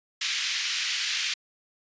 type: band-pass noise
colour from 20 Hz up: pink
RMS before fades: -29 dBFS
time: 0.21-1.34 s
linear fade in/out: 5 ms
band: 2000 to 6100 Hz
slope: 24 dB/octave
effects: resampled to 16000 Hz